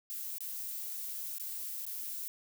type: noise with dropouts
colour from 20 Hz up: violet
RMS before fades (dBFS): -40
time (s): 0.1-2.28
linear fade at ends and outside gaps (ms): 0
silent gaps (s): 0.383-0.406 / 1.383-1.398 / 1.853-1.865
effects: none